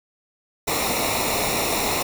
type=noise with comb filter; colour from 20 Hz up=pink; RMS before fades=-23 dBFS; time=0.67-2.03 s; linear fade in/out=10 ms; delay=0.63 ms; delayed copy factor=-0.75; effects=none